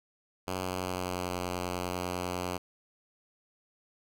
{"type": "tone with pitch glide", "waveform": "5% pulse", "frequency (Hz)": [92.5, 90.07], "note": ["F#2", "F#2"], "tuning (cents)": [0, -46], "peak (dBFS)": -21, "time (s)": [0.47, 2.58], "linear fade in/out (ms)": 10, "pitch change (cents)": -46, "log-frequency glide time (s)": [0.59, 1.34], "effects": []}